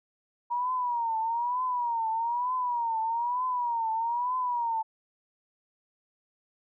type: tone with vibrato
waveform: sine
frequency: 950 Hz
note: A#5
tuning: 33 cents sharp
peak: -26 dBFS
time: 0.5-4.83 s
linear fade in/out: 20 ms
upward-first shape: triangle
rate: 1.1 Hz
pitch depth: 130 cents each way
effects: none